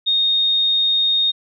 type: tone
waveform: sine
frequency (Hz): 3700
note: A#7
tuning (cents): -14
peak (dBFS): -14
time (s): 0.06-1.32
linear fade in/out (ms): 20
effects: none